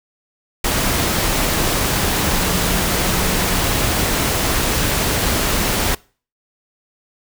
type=tone in noise; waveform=sine; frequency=180.5 Hz; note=F#3; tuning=43 cents flat; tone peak=-26 dBFS; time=2.27-3.62 s; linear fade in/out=5 ms; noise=pink; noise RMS=-18 dBFS; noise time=0.64-5.95 s; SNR=-11 dB; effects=noise-tail reverb RT60 0.4 s tail -24 dB re dry